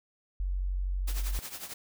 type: tone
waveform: sine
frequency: 46.25 Hz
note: F#1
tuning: in tune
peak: -28 dBFS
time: 0.4-1.39 s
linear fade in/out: 0 ms
type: noise with tremolo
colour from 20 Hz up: white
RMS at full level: -38 dBFS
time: 1.07-1.74 s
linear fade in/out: 10 ms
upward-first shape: triangle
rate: 11 Hz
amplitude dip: 80%
effects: none